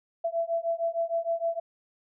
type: beating tone pair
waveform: sine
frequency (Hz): 666 / 672.5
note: E5 / E5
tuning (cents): +18 / +34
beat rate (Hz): 6.5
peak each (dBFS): -29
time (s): 0.24-1.6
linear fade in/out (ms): 10
effects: none